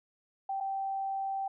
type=tone with dropouts; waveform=sine; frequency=779 Hz; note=G5; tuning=11 cents flat; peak=-31 dBFS; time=0.49-1.48 s; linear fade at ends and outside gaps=5 ms; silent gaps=0.603-0.607 s; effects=none